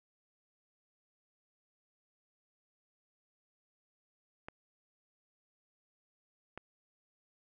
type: clicks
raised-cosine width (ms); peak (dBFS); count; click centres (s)
0.5; -28; 2; 4.485 / 6.576
effects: none